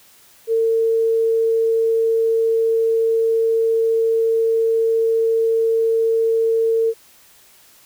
sine tone, 452.4 Hz, A4, 48 cents sharp, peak -14 dBFS, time 0.47-6.94 s, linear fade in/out 50 ms, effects white hiss -50 dBFS RMS until 7.85 s

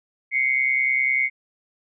sine tone pair together, 2087 / 2217 Hz, C7 / C#7, -5 / 0 cents, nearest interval minor second, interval 105 cents, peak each -21 dBFS, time 0.31-1.3 s, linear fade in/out 50 ms, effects none

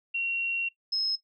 sine tone pair in turn, 2741 / 5164 Hz, F7 / E8, -33 / -37 cents, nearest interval major seventh, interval 1096 cents, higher second, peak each -26 / -24 dBFS, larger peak second, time 0.14-0.69 / 0.92-1.16 s, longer first, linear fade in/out 10 ms, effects noise-tail reverb RT60 0.1 s tail -17 dB re dry

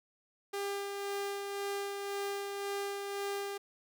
sawtooth tone with tremolo, 400.1 Hz, G4, 35 cents sharp, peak -30 dBFS, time 0.53-3.58 s, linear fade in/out 10 ms, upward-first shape sine, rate 1.9 Hz, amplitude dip 35%, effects none

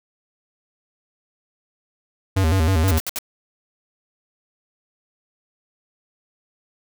square tone with vibrato, 87.31 Hz, F2, in tune, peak -16 dBFS, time 2.36-2.99 s, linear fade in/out 10 ms, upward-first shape square, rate 6.3 Hz, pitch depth 160 cents each way
white noise bursts, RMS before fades -26 dBFS, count 4, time 2.88-3.187 s, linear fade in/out 0 ms, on 28 ms, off 65 ms
effects none

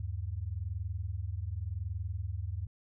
sine tone pair together, 78 / 98.88 Hz, D#2 / G2, +5 / +15 cents, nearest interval major third, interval 410 cents, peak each -37 / -36 dBFS, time 0-2.67 s, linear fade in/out 5 ms, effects none

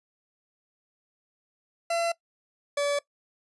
40% pulse tone pair in turn, 677 / 573.7 Hz, E5 / D5, +46 / -41 cents, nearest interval minor third, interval 287 cents, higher first, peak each -24 / -23 dBFS, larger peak second, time 1.9-2.12 / 2.77-2.99 s, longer neither, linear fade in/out 5 ms, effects noise-tail reverb RT60 0.1 s tail -20 dB re dry + resampled to 24000 Hz

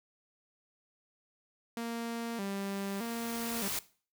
sawtooth tone with vibrato, 214.2 Hz, A3, 46 cents flat, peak -31 dBFS, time 1.77-3.68 s, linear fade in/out 2 ms, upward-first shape square, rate 0.81 Hz, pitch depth 140 cents each way
white noise with exponential growth, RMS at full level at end -34 dBFS, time 1.85-3.79 s, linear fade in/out 2 ms, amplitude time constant 420 ms
effects noise-tail reverb RT60 0.4 s tail -18 dB re dry

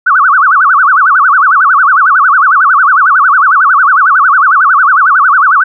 sine tone with vibrato, 1300 Hz, E6, 24 cents flat, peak -3 dBFS, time 0.06-5.64 s, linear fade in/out 10 ms, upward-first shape sine, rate 11 Hz, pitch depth 290 cents each way, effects none

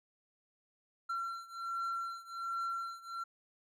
triangle beating tone pair, 1361 / 1362.3 Hz, F6 / F6, -45 / -43 cents, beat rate 1.3 Hz, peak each -37 / -39 dBFS, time 1.09-3.24 s, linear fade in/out 10 ms, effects none

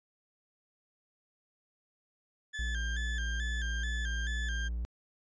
35% pulse tone with vibrato, 1661.2 Hz, G#6, in tune, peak -35 dBFS, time 2.53-4.69 s, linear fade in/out 20 ms, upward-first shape square, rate 2.3 Hz, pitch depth 71 cents each way
triangle tone, 58.27 Hz, A#1, in tune, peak -30 dBFS, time 2.59-4.85 s, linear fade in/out 0 ms
effects resampled to 16000 Hz

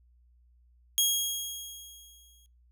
15% pulse tone with exponential decay, 3281 Hz, G#7, 22 cents flat, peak -14 dBFS, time 0.98-2.46 s, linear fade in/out 0 ms, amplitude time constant 320 ms, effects noise-tail reverb RT60 0.3 s tail -26 dB re dry + added 60 Hz sine -59 dBFS peak until 2.71 s

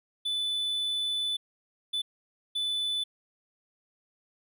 triangle tone bursts at uneven times, 3493 Hz, A7, 13 cents flat, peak -26 dBFS, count 3, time 0.25-1.37 / 1.93-2.02 / 2.55-3.04 s, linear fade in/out 10 ms, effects none

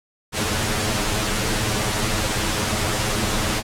pink noise with comb filter, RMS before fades -22 dBFS, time 0.32-3.63 s, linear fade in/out 50 ms, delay 9.4 ms, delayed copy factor +0.9, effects low-pass 10000 Hz 12 dB/octave

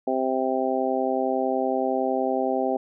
harmonic tone, 130.81 Hz, C3, in tune, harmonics 2 / 3 / 4 / 5 / 6, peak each -28 / -28 / -28 / -28 / -28 dBFS, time 0.07-2.77 s, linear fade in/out 5 ms, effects none

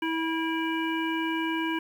harmonic tone with a mistuned harmonic, 324.4 Hz, E4, 28 cents flat, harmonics 1 / 3 / 5 / 7 / 9, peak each -28 / -33 / -35 / -36 / -38 dBFS, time 0.02-1.79 s, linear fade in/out 5 ms, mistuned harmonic 7, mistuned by +56 cents, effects 9-bit

